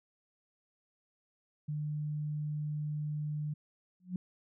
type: tone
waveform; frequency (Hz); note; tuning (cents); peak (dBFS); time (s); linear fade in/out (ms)
sine; 150; D3; +37; -33; 1.68-3.54; 10
type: tone with exponential growth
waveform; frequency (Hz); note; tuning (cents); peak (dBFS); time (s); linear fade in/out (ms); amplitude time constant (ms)
sine; 181.3; F#3; -35; -29; 4-4.16; 2; 33
effects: none